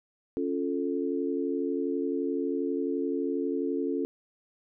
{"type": "chord", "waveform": "sine", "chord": "Db augmented", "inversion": "none", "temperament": "equal", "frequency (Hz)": [277.2, 349.2, 440], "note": ["Db4", "F4", "A4"], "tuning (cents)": [0, 0, 0], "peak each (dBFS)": [-30, -32, -32], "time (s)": [0.37, 4.05], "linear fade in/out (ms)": 0, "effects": []}